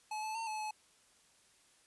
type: tone with pitch steps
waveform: square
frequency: 857 / 869 / 906 / 862 / 857 Hz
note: A5 / A5 / A#5 / A5 / A5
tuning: -46 / -22 / -50 / -36 / -46 cents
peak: -38 dBFS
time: 0.11-0.71 s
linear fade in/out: 5 ms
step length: 120 ms
effects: white hiss -67 dBFS RMS until 1.86 s + resampled to 24000 Hz